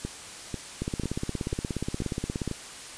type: two click trains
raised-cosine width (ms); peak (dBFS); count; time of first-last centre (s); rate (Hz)
3; -16 / -18; 29 / 6; 0.82-2.477 / 0.05-2.513; 16.9 / 2.03
effects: white hiss -42 dBFS RMS until 2.97 s + resampled to 22050 Hz